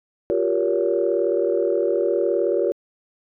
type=chord; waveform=sine; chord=G half-diminished seventh; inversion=third; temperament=just; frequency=352.8 / 392 / 470.4 / 564.5 Hz; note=F4 / G4 / Bb4 / Db5; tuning=+18 / 0 / +16 / +31 cents; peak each=-23 dBFS; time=0.3-2.72 s; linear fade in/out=0 ms; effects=tanh soft clip ceiling -8 dBFS